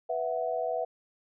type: chord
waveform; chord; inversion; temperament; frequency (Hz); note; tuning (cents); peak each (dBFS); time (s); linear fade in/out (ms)
sine; B suspended fourth; none; equal; 493.9 / 659.3 / 740; B4 / E5 / F#5; 0 / 0 / 0; -33 / -31 / -34; 0.09-0.85; 10
effects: none